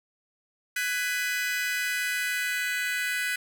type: chord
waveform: 40% pulse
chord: G# minor seventh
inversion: third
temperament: just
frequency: 1495.1 / 1661.2 / 1993.5 / 2492 Hz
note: F#6 / G#6 / B6 / D#7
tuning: +18 / 0 / +16 / +2 cents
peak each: -30 / -34 / -30 / -34 dBFS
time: 0.76-3.36 s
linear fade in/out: 5 ms
effects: none